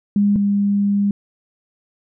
sine tone pair in turn, 203.4 / 201.8 Hz, G#3 / G#3, -36 / -49 cents, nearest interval unison, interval 13 cents, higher first, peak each -12 / -14 dBFS, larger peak first, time 0.16-0.36 / 0.36-1.11 s, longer second, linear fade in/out 2 ms, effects none

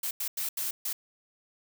blue noise bursts at uneven times, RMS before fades -32 dBFS, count 5, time 0.03-0.11 / 0.2-0.28 / 0.37-0.49 / 0.57-0.71 / 0.85-0.93 s, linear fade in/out 5 ms, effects none

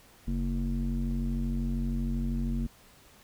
square tone with low-pass filter, 46.42 Hz, F#1, 6 cents sharp, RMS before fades -30 dBFS, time 0.27-2.67 s, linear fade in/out 10 ms, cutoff 230 Hz, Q 4, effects pink hiss -57 dBFS RMS until 3.23 s

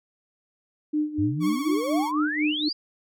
sine tone with tremolo, 302 Hz, D4, 48 cents sharp, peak -20 dBFS, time 0.93-2.69 s, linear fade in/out 10 ms, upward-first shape sine, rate 4.1 Hz, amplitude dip 80%
sine exponential sweep, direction up, 92 to 4954 Hz, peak -26 dBFS, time 1.18-2.73 s, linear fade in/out 10 ms
sawtooth tone with vibrato, 1108.7 Hz, C#6, in tune, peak -29 dBFS, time 1.4-2.12 s, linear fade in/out 50 ms, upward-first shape sine, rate 16 Hz, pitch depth 48 cents each way
effects none

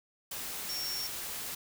sine tone in noise, 5490 Hz, F8, 31 cents flat, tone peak -35 dBFS, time 0.69-1.07 s, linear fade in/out 5 ms, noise white, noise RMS -39 dBFS, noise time 0.31-1.55 s, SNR +1 dB, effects none

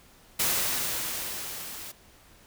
white noise with level ramp, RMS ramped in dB -25 to -41 dBFS, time 0.39-1.92 s, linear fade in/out 10 ms, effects pink hiss -56 dBFS RMS until 2.46 s

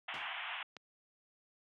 white band-pass noise, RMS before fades -42 dBFS, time 0.08-0.63 s, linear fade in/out 5 ms, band 670 to 3300 Hz, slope 96 dB/octave
pink noise with exponential decay, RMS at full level -46 dBFS, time 0.14-0.35 s, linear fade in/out 1 ms, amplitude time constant 44 ms
click, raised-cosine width 0.2 ms, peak -30 dBFS, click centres 0.767 s
effects high-pass 150 Hz 12 dB/octave + low-pass 5000 Hz 12 dB/octave

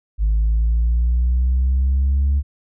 sine linear sweep, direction up, 51.91 to 71.1 Hz, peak -12 dBFS, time 0.18-2.43 s, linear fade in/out 50 ms, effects tanh soft clip ceiling -12 dBFS

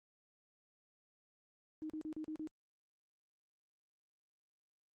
sine tone bursts, 311.1 Hz, D#4, in tune, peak -40 dBFS, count 6, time 1.82-2.473 s, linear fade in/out 0 ms, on 78 ms, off 37 ms, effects Opus 24 kbps

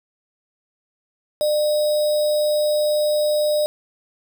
sine tone with sample-and-hold, 601 Hz, D5, 40 cents sharp, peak -16 dBFS, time 1.41-3.66 s, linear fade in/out 0 ms, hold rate 4410 Hz, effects none

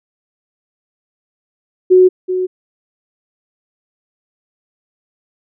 sine tone with echo, 368.7 Hz, F#4, 6 cents flat, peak -4 dBFS, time 1.9-2.09 s, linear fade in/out 20 ms, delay 380 ms, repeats 1, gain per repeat -10 dB, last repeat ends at 2.47 s, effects none

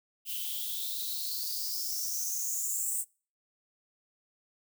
violet noise with high-pass filter sweep, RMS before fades -34 dBFS, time 0.25-3.05 s, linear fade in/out 50 ms, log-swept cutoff 2900 to 8200 Hz, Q 9.1, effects noise-tail reverb RT60 0.4 s tail -26 dB re dry

